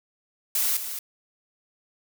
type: noise with echo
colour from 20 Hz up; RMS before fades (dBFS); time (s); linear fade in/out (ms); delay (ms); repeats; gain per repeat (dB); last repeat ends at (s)
blue; -24; 0.55-0.77; 2; 220; 1; -9; 0.99
effects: none